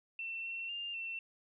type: tone with pitch steps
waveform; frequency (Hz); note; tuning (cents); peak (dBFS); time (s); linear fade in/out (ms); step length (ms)
sine; 2691 / 2711 / 2802 / 2696; E7 / E7 / F7 / E7; +35 / +48 / +5 / +38; -38; 0.19-1.19; 2; 250
effects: none

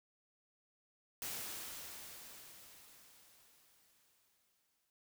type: noise with exponential decay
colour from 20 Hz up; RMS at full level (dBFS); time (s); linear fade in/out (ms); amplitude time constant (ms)
white; -42; 1.22-4.9; 1; 800
effects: none

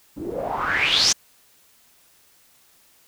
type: noise with low-pass filter sweep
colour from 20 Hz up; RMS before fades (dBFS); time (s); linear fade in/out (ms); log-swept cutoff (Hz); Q
white; -22; 0.16-1.13; 10; 250 to 6400; 6.7
effects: white hiss -57 dBFS RMS until 3.07 s

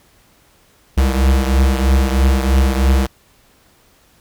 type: beating tone pair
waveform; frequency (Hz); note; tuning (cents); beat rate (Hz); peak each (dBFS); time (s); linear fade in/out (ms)
square; 65.41 / 68.51; C2 / C#2; 0 / -20; 3.1; -13 / -18; 0.97-3.07; 10
effects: pink hiss -53 dBFS RMS until 4.2 s

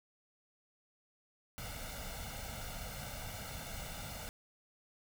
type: noise with comb filter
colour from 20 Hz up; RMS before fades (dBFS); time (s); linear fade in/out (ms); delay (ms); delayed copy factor
pink; -44; 1.58-4.29; 0; 1.4; +0.75
effects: none

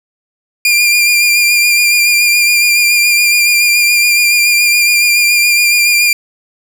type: tone with vibrato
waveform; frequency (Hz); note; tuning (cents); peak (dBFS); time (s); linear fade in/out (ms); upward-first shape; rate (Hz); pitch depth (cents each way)
sawtooth; 2400; D7; +37; -4; 0.65-6.13; 2; triangle; 7.1; 31
effects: none

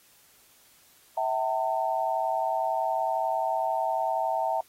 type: tone cluster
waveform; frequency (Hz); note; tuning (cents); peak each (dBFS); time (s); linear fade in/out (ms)
sine; 653 / 764 / 903; E5 / G5 / A5; -17 / -45 / +45; -29; 1.17-4.61; 5
effects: white hiss -59 dBFS RMS until 4.68 s + AAC 48 kbps

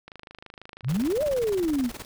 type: click train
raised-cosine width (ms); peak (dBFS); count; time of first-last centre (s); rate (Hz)
0.3; -26; 27; 0.08-1.076; 26.1
type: exponential two-way sweep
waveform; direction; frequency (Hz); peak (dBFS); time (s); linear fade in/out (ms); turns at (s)
sine; up then down; 109.4 to 622.3 to 226.5; -22; 0.83-1.91; 50; 1.23
type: noise with tremolo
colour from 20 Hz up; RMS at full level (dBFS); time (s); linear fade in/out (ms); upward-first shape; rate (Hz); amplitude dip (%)
pink; -37; 0.89-2.05; 2; square; 19; 75
effects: none

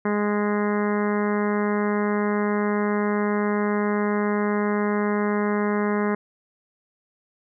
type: harmonic tone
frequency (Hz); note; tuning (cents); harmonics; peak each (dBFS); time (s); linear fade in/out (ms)
207.4; G#3; -2; 1 / 2 / 3 / 4 / 5 / 6 / 7 / 8 / 9 / 10; -23 / -25 / -33 / -34 / -32 / -35 / -37 / -37 / -37 / -40; 0.05-6.15; 5
effects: none

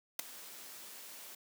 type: noise with ADSR envelope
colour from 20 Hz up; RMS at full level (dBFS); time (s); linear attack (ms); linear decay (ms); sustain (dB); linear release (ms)
white; -31; 0.19-1.35; 4; 7; -19; 5
effects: high-pass 200 Hz 12 dB/octave

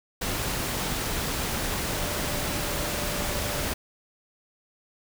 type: tone in noise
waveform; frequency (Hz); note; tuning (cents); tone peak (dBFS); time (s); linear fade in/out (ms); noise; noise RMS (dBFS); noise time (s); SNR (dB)
sine; 587.3; D5; 0; -38; 1.96-3.67; 10; pink; -29; 0.21-3.74; -12
effects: none

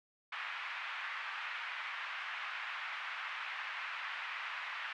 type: band-pass noise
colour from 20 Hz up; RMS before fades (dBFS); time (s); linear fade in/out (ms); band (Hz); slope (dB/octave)
white; -42; 0.32-4.93; 5; 1000 to 2500; 24
effects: none

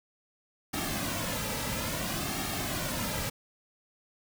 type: noise with flanger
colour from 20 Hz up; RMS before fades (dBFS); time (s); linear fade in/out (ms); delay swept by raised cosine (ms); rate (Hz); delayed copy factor
pink; -33; 0.73-3.3; 10; 2 to 2.79; 0.59; -0.65
effects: none

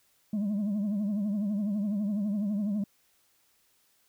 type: tone with vibrato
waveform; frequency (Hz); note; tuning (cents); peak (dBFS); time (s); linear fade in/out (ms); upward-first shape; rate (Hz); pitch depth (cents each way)
sine; 205.4; G#3; -19; -24; 0.33-2.84; 5; triangle; 12; 110
effects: tanh soft clip ceiling -26 dBFS + white hiss -68 dBFS RMS until 4.08 s

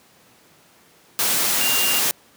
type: tone in noise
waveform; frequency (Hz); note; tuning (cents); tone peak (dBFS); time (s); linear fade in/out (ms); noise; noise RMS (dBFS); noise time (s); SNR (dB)
sine; 2800; F7; +4; -23; 1.61-1.99; 0; white; -20; 1.19-2.11; -6
effects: pink hiss -53 dBFS RMS until 2.36 s + high-pass 150 Hz 12 dB/octave

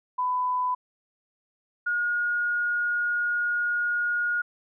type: tone pair in turn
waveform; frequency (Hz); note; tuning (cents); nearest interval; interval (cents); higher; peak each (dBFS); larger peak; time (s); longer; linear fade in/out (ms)
sine; 1000 / 1436; B5 / F6; +21 / +48; tritone; 627; second; -23; neither; 0.18-0.75 / 1.86-4.42; second; 10
effects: none

